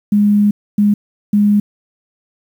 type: tone bursts at uneven times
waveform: sine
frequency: 206.3 Hz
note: G#3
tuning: 11 cents flat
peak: -8 dBFS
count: 3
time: 0.12-0.51 / 0.78-0.94 / 1.33-1.6 s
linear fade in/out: 5 ms
effects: 7-bit